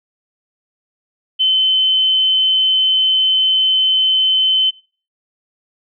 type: tone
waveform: sine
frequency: 3061 Hz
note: G7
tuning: 42 cents flat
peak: -11 dBFS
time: 1.39-4.71 s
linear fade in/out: 20 ms
effects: noise-tail reverb RT60 0.4 s tail -21 dB re dry